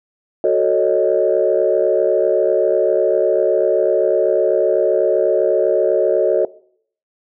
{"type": "chord", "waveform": "sine", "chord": "D# half-diminished seventh", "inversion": "first", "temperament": "equal with one note detuned", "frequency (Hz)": [370, 442.3, 554.4, 622.3], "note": ["F#4", "A4", "C#5", "D#5"], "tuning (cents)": [0, 9, 0, 0], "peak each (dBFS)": -17, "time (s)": [0.44, 6.45], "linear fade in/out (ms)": 2, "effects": ["noise-tail reverb RT60 0.6 s tail -20 dB re dry", "tanh soft clip ceiling -3 dBFS"]}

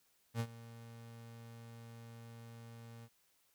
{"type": "tone with ADSR envelope", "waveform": "35% pulse", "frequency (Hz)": 115.8, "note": "A#2", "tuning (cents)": -11, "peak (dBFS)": -31, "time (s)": [0.34, 3.09], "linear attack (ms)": 60, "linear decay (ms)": 63, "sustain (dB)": -18, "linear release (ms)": 52, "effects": ["white hiss -74 dBFS RMS until 3.54 s"]}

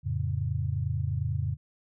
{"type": "chord", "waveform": "sine", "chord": "F augmented", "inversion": "none", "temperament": "equal", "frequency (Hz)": [87.31, 110, 138.59], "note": ["F2", "A2", "C#3"], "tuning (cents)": [0, 0, 0], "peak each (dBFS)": -31, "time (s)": [0.03, 1.57], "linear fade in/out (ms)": 50, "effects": []}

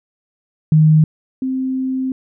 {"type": "tone pair in turn", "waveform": "sine", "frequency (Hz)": [155.56, 261.1], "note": ["D#3", "C4"], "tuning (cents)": [0, -3], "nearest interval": "major sixth", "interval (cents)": 897, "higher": "second", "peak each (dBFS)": [-7, -17], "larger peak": "first", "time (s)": [[0.72, 1.04], [1.42, 2.12]], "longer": "second", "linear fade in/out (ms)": 2, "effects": []}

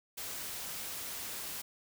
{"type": "noise", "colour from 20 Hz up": "white", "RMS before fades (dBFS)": -41, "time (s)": [0.17, 1.62], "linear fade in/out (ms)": 10, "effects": []}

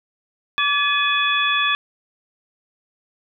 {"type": "tone cluster", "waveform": "sine", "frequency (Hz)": [1155, 1710, 2504, 3420], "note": ["D6", "A6", "D#7", "A7"], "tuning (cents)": [-29, -50, 10, -50], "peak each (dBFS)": -22, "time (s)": [0.58, 1.75], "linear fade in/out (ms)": 0, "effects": []}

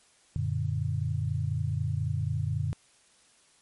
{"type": "chord", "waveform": "sine", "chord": "Gb augmented", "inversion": "none", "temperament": "equal", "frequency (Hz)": [92.5, 116.54, 146.83], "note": ["Gb2", "Bb2", "D3"], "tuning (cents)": [0, 0, 0], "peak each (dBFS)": -31, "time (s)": [0.36, 2.73], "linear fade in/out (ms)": 0, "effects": ["white hiss -62 dBFS RMS until 3.61 s", "MP3 48 kbps"]}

